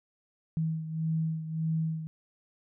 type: beating tone pair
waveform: sine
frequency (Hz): 160 / 161.7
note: D#3 / E3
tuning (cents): +49 / -33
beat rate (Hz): 1.7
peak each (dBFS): -29 / -35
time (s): 0.57-2.07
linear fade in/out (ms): 0
effects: none